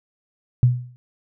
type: tone with exponential decay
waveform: sine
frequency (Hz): 123.47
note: B2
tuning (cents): 0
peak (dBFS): -8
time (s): 0.63-0.96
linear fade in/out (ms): 0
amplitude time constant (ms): 71
effects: none